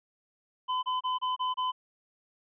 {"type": "tone bursts", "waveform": "square", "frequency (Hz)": 1013, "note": "B5", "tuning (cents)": 44, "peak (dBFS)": -28, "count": 6, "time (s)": [0.68, 1.72], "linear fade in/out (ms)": 20, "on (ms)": 150, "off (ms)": 28, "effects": ["resampled to 8000 Hz"]}